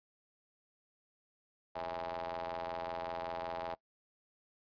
sawtooth ring-modulated tone, 85.3 Hz, F2, 40 cents flat, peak -31 dBFS, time 1.75-3.75 s, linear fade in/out 10 ms, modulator 735 Hz, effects noise-tail reverb RT60 0.1 s tail -22 dB re dry + resampled to 11025 Hz

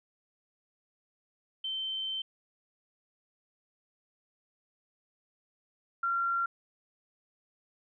sine tone pair in turn, 3099 / 1374.9 Hz, G7 / F6, -21 / -27 cents, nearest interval octave + major second, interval 1406 cents, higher first, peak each -32 / -27 dBFS, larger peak second, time 1.64-2.22 / 6.03-6.46 s, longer first, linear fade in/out 5 ms, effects none

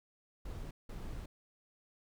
brown noise bursts at uneven times, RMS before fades -43 dBFS, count 2, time 0.45-0.71 / 0.89-1.26 s, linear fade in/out 5 ms, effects none

